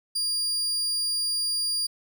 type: tone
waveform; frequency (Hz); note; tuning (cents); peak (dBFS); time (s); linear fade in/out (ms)
35% pulse; 4800; D8; +37; -23; 0.15-1.87; 10
effects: none